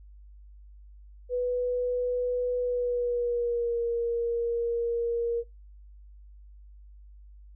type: tone with pitch glide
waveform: sine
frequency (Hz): 493.9 to 469.4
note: B4 to A#4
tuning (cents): 0 to +12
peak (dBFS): -25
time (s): 1.29-5.44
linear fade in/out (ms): 50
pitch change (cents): -88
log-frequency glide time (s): 2.59-3.8
effects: noise-tail reverb RT60 0.2 s tail -25 dB re dry + added 50 Hz sine -47 dBFS peak until 7.55 s